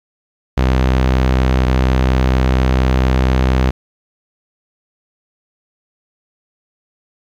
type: tone pair in turn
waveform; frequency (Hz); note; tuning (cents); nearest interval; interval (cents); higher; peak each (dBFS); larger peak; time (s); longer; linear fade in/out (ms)
sawtooth; 64.3 / 64.3; C2 / C2; -30 / -30; unison; 0; neither; -7; neither; 0.57-1.66 / 1.66-3.71; second; 10
effects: low-pass 4000 Hz 12 dB/octave + 8-bit